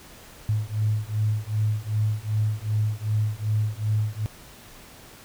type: beating tone pair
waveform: sine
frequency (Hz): 105.9 / 108.5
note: G#2 / A2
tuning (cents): +34 / -24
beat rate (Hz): 2.6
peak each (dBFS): -25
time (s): 0.49-4.26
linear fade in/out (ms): 0
effects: pink hiss -47 dBFS RMS until 5.24 s